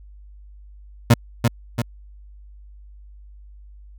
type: tone with echo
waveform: 30% pulse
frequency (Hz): 117.5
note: A#2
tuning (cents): +14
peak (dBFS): -6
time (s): 1.1-1.14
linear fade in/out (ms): 5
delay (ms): 340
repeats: 2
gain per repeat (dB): -5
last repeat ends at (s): 1.82
effects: added 50 Hz sine -41 dBFS peak until 3.98 s